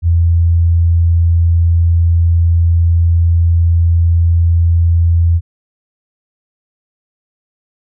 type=tone; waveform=sine; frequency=84.4 Hz; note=E2; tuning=41 cents sharp; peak=-7 dBFS; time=0.02-5.41 s; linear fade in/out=50 ms; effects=none